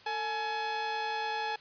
sawtooth tone pair together, 448.2 / 846.1 Hz, A4 / G#5, +32 / +32 cents, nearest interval major seventh, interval 1100 cents, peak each -36 / -28 dBFS, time 0.06-1.56 s, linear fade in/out 5 ms, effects white hiss -55 dBFS RMS until 1.6 s + resampled to 11025 Hz

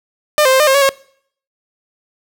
sawtooth tone with pitch steps, 602 / 523 / 526 / 605 / 535 / 561 / 544 Hz, D5 / C5 / C5 / D#5 / C5 / C#5 / C#5, +43 / -1 / +9 / -49 / +38 / +21 / -33 cents, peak -5 dBFS, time 0.38-0.891 s, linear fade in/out 0 ms, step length 73 ms, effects noise-tail reverb RT60 0.6 s tail -23 dB re dry

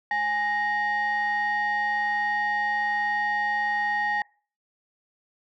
sine tone pair together, 830.6 / 1868.2 Hz, G#5 / A#6, 0 / +3 cents, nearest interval octave + major second, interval 1403 cents, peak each -24 dBFS, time 0.11-4.22 s, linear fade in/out 2 ms, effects noise-tail reverb RT60 0.4 s tail -25 dB re dry + tanh soft clip ceiling -19 dBFS

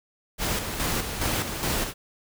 pink noise with tremolo, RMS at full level -26 dBFS, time 0.38-1.94 s, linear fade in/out 50 ms, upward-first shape square, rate 2.4 Hz, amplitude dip 50%, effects none

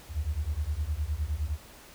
sine beating tone pair, 70.4 / 80.1 Hz, C#2 / E2, +27 / -49 cents, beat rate 9.7 Hz, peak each -31 dBFS, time 0.09-1.58 s, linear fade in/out 50 ms, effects pink hiss -51 dBFS RMS until 1.94 s

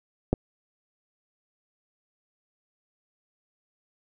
clicks, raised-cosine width 2 ms, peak -8 / -22 dBFS, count 2, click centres 0.33 / 0.338 s, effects none

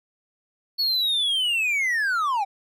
triangle linear sweep, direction down, 4435 to 754 Hz, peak -19 dBFS, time 0.78-2.45 s, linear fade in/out 20 ms, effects none

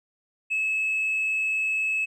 triangle tone with tanh clipping, 2592 Hz, E7, 30 cents flat, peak -23 dBFS, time 0.5-2.06 s, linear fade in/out 20 ms, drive 5 dB, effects none

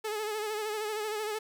sawtooth tone with vibrato, 427.1 Hz, G#4, 48 cents sharp, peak -28 dBFS, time 0.04-1.39 s, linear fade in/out 10 ms, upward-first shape sine, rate 13 Hz, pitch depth 50 cents each way, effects 9-bit

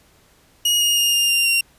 sawtooth tone with pitch steps, 2883 / 2858 / 2833 / 2809 / 2785 / 2761 Hz, F#7 / F7 / F7 / F7 / F7 / F7, -46 / +39 / +24 / +9 / -5 / -20 cents, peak -12 dBFS, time 0.65-1.61 s, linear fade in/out 5 ms, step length 160 ms, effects pink hiss -55 dBFS RMS until 1.78 s + resampled to 32000 Hz

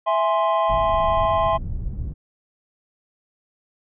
triangle chord, E augmented, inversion none, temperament equal, 659.3 / 830.6 / 1046.5 Hz, E5 / G#5 / B#5, 0 / 0 / 0 cents, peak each -19 / -22 / -19 dBFS, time 0.06-1.58 s, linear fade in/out 20 ms
pink low-pass noise, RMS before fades -28 dBFS, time 0.68-2.14 s, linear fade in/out 20 ms, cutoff 120 Hz, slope 12 dB/octave
effects resampled to 8000 Hz

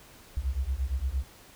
sine beating tone pair, 61.74 / 70.44 Hz, B1 / C#2, 0 / +28 cents, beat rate 8.7 Hz, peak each -30 dBFS, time 0.37-1.24 s, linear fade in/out 0 ms, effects pink hiss -53 dBFS RMS until 1.55 s

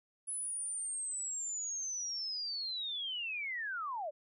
sine linear sweep, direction down, 10240 to 554.4 Hz, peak -36 dBFS, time 0.27-4.11 s, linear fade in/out 20 ms, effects none

